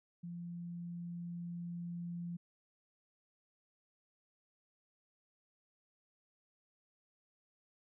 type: tone with level ramp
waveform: sine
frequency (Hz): 172.6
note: F3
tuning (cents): -20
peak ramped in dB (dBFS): -42 to -39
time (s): 0.23-2.37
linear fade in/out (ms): 10
effects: none